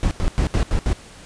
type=noise bursts at uneven times; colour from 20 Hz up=brown; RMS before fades=-18 dBFS; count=6; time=0.03-0.11 / 0.2-0.28 / 0.38-0.47 / 0.54-0.63 / 0.71-0.79 / 0.86-0.93 s; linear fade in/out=0 ms; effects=pink hiss -43 dBFS RMS until 1.25 s + resampled to 22050 Hz